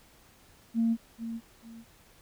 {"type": "tone with echo", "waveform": "sine", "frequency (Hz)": 228.6, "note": "A#3", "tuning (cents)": -34, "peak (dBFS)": -22, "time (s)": [0.74, 0.97], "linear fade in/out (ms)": 50, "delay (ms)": 440, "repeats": 2, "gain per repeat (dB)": -11, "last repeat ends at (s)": 1.85, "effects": ["tanh soft clip ceiling -18 dBFS", "pink hiss -59 dBFS RMS until 2.21 s"]}